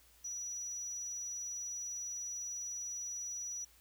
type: tone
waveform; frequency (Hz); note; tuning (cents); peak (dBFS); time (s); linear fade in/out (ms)
sine; 5860; F#8; -18; -39; 0.24-3.65; 10
effects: added 60 Hz sine -68 dBFS peak until 3.8 s + white hiss -65 dBFS RMS until 3.8 s